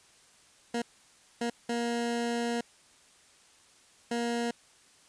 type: tone bursts at uneven times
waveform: 20% pulse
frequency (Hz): 236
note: A#3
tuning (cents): +22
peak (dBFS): -24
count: 4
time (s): 0.74-0.82 / 1.41-1.5 / 1.69-2.61 / 4.11-4.51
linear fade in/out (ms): 5
effects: white hiss -60 dBFS RMS until 5.08 s + resampled to 22050 Hz